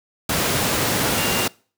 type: tone in noise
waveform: sine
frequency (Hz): 2798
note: F7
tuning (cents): +3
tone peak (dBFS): -27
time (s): 1.18-1.47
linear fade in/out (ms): 5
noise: pink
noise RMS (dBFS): -20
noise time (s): 0.29-1.48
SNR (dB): -10
effects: noise-tail reverb RT60 0.4 s tail -24 dB re dry + high-pass 100 Hz 12 dB/octave